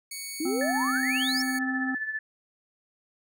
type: tone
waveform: 10% pulse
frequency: 2229 Hz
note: C#7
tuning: 9 cents sharp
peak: -26 dBFS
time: 0.11-1.59 s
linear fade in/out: 5 ms
type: exponential sweep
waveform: sine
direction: up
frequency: 293.7 to 5600 Hz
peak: -27 dBFS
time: 0.4-1.42 s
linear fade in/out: 5 ms
type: harmonic tone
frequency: 261.6 Hz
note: C4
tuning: in tune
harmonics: 1 / 3 / 5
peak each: -28 / -38 / -42 dBFS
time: 0.45-1.95 s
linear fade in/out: 5 ms
type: tone with tremolo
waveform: sine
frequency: 1746 Hz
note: A6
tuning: 14 cents flat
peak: -26 dBFS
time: 0.61-2.19 s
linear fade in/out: 2 ms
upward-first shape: triangle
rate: 15 Hz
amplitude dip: 70%
effects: none